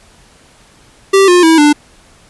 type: tone with pitch steps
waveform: square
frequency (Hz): 390 / 355.6 / 324.2 / 295.6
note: G4 / F4 / E4 / D4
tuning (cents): -9 / +31 / -29 / +11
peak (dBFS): -5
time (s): 1.13-1.73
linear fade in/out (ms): 10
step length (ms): 150
effects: pink hiss -45 dBFS RMS until 2.29 s + resampled to 24000 Hz